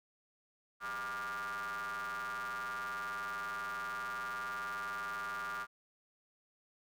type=ring-modulated tone; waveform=45% pulse; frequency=112.2 Hz; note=A2; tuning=34 cents sharp; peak=-35 dBFS; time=0.8-5.67 s; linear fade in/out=50 ms; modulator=1300 Hz; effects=none